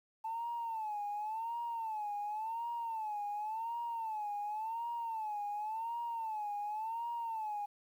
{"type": "tone with vibrato", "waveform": "sine", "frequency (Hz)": 880, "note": "A5", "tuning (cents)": 0, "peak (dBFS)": -35, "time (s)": [0.24, 7.66], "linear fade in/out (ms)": 10, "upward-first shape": "sine", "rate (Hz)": 0.91, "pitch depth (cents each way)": 120, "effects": ["tanh soft clip ceiling -32 dBFS", "11-bit"]}